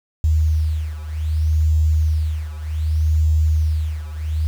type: beating tone pair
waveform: sine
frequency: 77.78 / 78.43 Hz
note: D#2 / D#2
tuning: 0 / +14 cents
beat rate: 0.65 Hz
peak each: -17 / -20 dBFS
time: 0.24-4.47 s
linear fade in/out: 0 ms
effects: 7-bit